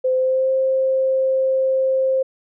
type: tone with pitch glide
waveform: sine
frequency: 515 to 527.3 Hz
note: C5 to C5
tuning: -28 to +13 cents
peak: -15 dBFS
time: 0.04-2.23 s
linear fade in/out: 10 ms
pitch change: +41 cents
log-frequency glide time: 0.15-0.51 s
effects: none